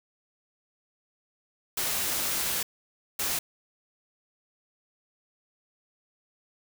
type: noise bursts at uneven times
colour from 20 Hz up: white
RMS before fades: -29 dBFS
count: 2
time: 1.77-2.63 / 3.19-3.39 s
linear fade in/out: 5 ms
effects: none